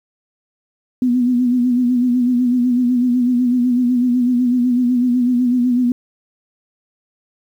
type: tone with vibrato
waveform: sine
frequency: 246.9 Hz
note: B3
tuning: in tune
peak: -12 dBFS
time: 1.02-5.92 s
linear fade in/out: 2 ms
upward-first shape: sine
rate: 8 Hz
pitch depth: 51 cents each way
effects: 8-bit